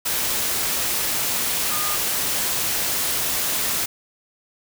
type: tone in noise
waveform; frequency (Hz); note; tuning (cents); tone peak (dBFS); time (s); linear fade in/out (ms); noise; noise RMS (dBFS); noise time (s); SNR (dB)
sine; 1221; D#6; -33; -29; 1.71-1.96; 10; white; -23; 0.05-3.86; -9
effects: none